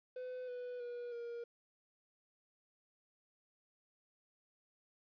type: tone with pitch steps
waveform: triangle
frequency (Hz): 505 / 493.8 / 482.8 / 472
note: B4 / B4 / B4 / A#4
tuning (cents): +39 / 0 / -39 / +22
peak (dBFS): -40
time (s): 0.16-1.44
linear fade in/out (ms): 5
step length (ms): 320
effects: resampled to 11025 Hz + 12-bit